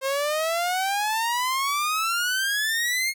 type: exponential sweep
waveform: sawtooth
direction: up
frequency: 528 to 2170 Hz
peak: -19 dBFS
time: 0.01-3.14 s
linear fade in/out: 50 ms
effects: none